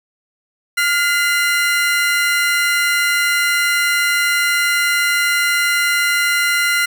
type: tone pair together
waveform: 35% pulse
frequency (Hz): 1413 / 2043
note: F6 / C7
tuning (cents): +20 / -42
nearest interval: tritone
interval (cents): 638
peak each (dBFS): -15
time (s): 0.77-6.86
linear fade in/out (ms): 10
effects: none